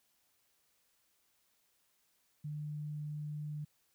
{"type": "tone", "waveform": "sine", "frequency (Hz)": 149.7, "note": "D3", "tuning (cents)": 33, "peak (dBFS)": -38, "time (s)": [2.44, 3.65], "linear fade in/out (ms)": 10, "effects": ["white hiss -75 dBFS RMS until 3.94 s"]}